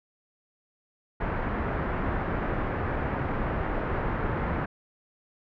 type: low-pass noise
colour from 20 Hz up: pink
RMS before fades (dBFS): -29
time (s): 1.2-4.66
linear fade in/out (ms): 10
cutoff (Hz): 1800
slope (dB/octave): 24
effects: none